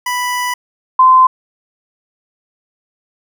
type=tone pair in turn; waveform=25% pulse / sine; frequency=987.8 / 1032.7 Hz; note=B5 / C6; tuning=0 / -23 cents; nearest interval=minor second; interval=77 cents; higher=second; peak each=-12 / -4 dBFS; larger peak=second; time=0.06-0.54 / 0.99-1.27 s; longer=first; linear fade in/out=5 ms; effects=none